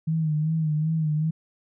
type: tone with vibrato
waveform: sine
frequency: 156.4 Hz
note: D#3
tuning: 9 cents sharp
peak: -21 dBFS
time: 0.07-1.31 s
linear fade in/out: 10 ms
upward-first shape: sine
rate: 2.6 Hz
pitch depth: 58 cents each way
effects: none